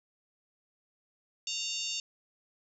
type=harmonic tone with a mistuned harmonic; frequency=910 Hz; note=A#5; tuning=42 cents flat; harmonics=3 / 4 / 5 / 6 / 7 / 8; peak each=-38 / -39 / -40 / -41 / -41 / -42 dBFS; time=1.47-2 s; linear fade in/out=2 ms; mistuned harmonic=3; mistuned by=+36 cents; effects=none